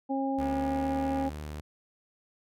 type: harmonic tone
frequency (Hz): 270.7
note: C#4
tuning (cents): -41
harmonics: 1 / 2 / 3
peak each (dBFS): -29 / -35 / -33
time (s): 0.09-1.3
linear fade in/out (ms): 20
type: tone with pitch glide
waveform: sawtooth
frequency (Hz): 71.1 to 75.33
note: C#2 to D2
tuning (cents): +45 to +45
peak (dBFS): -33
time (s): 0.38-1.61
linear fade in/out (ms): 10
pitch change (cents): +100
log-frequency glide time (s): 0.48-0.85
type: click train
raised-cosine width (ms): 0.5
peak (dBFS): -32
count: 205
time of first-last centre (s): 0.41-1.26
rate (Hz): 240
effects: none